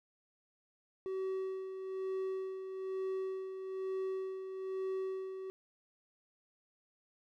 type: tone with tremolo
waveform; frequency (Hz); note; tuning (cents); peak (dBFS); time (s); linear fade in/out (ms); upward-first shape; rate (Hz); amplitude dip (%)
triangle; 380; F#4; +46; -32; 1.06-5.5; 0; sine; 1.1; 55
effects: none